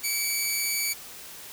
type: tone pair together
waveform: 10% pulse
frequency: 2185 / 2296 Hz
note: C#7 / D7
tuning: -26 / -40 cents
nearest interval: minor second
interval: 86 cents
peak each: -25 / -17 dBFS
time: 0.03-0.94 s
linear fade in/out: 20 ms
effects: white hiss -43 dBFS RMS until 1.52 s